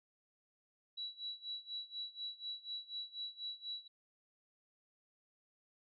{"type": "tone with tremolo", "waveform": "sine", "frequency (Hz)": 3919, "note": "B7", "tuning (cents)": -14, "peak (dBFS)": -39, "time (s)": [0.97, 3.88], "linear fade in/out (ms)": 10, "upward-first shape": "sine", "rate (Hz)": 4.1, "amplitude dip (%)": 90, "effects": []}